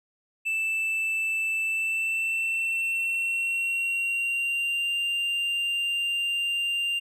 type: tone with pitch glide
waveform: triangle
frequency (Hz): 2646 to 2789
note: E7 to F7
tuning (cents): +6 to -3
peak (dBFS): -23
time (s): 0.45-7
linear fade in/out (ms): 20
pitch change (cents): +91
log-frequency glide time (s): 1.61-4.92
effects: none